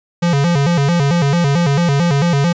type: tone with vibrato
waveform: square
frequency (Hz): 155.56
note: D#3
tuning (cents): 0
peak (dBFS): -12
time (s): 0.22-2.53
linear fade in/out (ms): 10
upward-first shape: square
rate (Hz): 4.5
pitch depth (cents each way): 180
effects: resampled to 16000 Hz